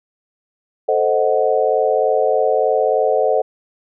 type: chord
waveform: sine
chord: A diminished seventh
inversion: none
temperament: equal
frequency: 440 / 523.3 / 622.3 / 740 Hz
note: A4 / C5 / Eb5 / Gb5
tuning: 0 / 0 / 0 / 0 cents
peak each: -18 / -18 / -19 / -20 dBFS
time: 0.88-3.42 s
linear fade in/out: 10 ms
effects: none